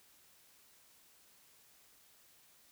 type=silence; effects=white hiss -65 dBFS RMS until 2.71 s

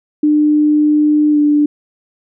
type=tone with pitch glide; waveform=sine; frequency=300 to 295.2 Hz; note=D4 to D4; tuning=+37 to +9 cents; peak=-8 dBFS; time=0.23-1.66 s; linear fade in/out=5 ms; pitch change=-28 cents; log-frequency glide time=1.31-1.38 s; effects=none

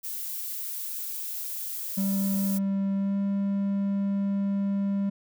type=noise; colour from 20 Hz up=violet; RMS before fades=-34 dBFS; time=0.03-2.59 s; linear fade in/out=20 ms
type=tone with pitch glide; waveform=triangle; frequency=196 to 198.51 Hz; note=G3 to G3; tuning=0 to +22 cents; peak=-22 dBFS; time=1.97-5.1 s; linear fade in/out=10 ms; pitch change=+22 cents; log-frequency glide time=2.95-3.17 s
effects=none

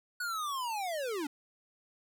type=linear sweep; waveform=square; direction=down; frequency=1480 to 271.2 Hz; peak=-34 dBFS; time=0.2-1.27 s; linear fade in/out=5 ms; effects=none

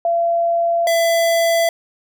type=tone pair in turn; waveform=sine / square; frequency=680 / 669.5 Hz; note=F5 / E5; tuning=-46 / +27 cents; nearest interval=unison; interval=27 cents; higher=first; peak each=-14 dBFS; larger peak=neither; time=0.05-0.87 / 0.87-1.69 s; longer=neither; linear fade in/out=2 ms; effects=none

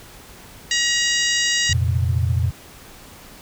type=harmonic tone; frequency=953 Hz; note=A#5; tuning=38 cents sharp; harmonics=2 / 3 / 4 / 5 / 6 / 7 / 8; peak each=-22 / -24 / -25 / -26 / -27 / -27 / -28 dBFS; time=0.71-1.73 s; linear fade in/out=2 ms
type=chord; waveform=sine; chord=F suspended fourth; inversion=none; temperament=just; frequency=87.31 / 116.41 / 130.96 Hz; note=F2 / Bb2 / C3; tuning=0 / -2 / +2 cents; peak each=-19 / -21 / -25 dBFS; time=1.69-2.51 s; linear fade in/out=10 ms
effects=pink hiss -43 dBFS RMS until 3.41 s

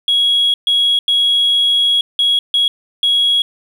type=tone bursts at uneven times; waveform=sine; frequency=3322 Hz; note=G#7; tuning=in tune; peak=-9 dBFS; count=6; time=0.08-0.54 / 0.67-0.99 / 1.08-2.01 / 2.19-2.39 / 2.54-2.68 / 3.03-3.42 s; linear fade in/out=2 ms; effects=tanh soft clip ceiling -7 dBFS + 7-bit

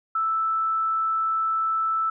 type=tone; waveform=sine; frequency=1318.5 Hz; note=E6; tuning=in tune; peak=-21 dBFS; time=0.15-2.1 s; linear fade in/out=5 ms; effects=none

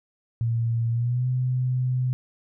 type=tone with pitch glide; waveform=sine; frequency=115.8 to 127.01 Hz; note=A#2 to B2; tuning=-11 to +49 cents; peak=-21 dBFS; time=0.41-2.13 s; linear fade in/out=0 ms; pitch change=+160 cents; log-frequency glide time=0.91-1.27 s; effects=none

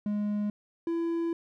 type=tone pair in turn; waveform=triangle; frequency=207.7 / 335 Hz; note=G#3 / E4; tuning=0 / +28 cents; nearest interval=minor sixth; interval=828 cents; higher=second; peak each=-25 dBFS; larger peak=neither; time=0.06-0.5 / 0.87-1.33 s; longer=second; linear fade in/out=2 ms; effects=none

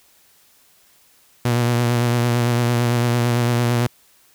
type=tone with vibrato; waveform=sawtooth; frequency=120 Hz; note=B2; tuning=49 cents flat; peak=-12 dBFS; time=1.45-3.87 s; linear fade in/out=5 ms; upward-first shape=sine; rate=8.9 Hz; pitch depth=29 cents each way; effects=white hiss -55 dBFS RMS until 4.34 s

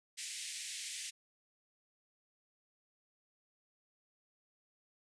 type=band-pass noise; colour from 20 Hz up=white; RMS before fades=-44 dBFS; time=0.17-1.11 s; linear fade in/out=20 ms; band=1900 to 9400 Hz; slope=48 dB/octave; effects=none

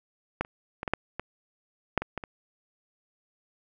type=clicks; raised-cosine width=0.5 ms; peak=-12 / -30 / -18 / -15 / -8 / -17 / -7 / -17 / -17 / -22 dBFS; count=10; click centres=0.41 / 0.449 / 0.831 / 0.878 / 0.936 / 1.196 / 1.977 / 2.02 / 2.177 / 2.238 s; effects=none

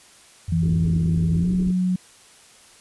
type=tone with vibrato; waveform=sine; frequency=87.31 Hz; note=F2; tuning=in tune; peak=-24 dBFS; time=0.48-1.44 s; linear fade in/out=5 ms; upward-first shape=triangle; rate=18 Hz; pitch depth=250 cents each way
type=tone with pitch glide; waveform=sine; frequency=164.81 to 182.87 Hz; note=E3 to F#3; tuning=0 to -20 cents; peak=-18 dBFS; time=0.52-1.96 s; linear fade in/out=5 ms; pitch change=+180 cents; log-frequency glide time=1.35-1.51 s
type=low-pass noise; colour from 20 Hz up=pink; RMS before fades=-32 dBFS; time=0.62-1.72 s; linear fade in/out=10 ms; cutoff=420 Hz; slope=96 dB/octave
effects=white hiss -50 dBFS RMS until 2.8 s + resampled to 24000 Hz

